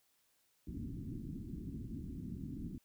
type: low-pass noise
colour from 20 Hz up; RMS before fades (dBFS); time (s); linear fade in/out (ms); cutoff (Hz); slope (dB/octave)
white; -44; 0.67-2.78; 5; 300; 48
effects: white hiss -75 dBFS RMS until 2.84 s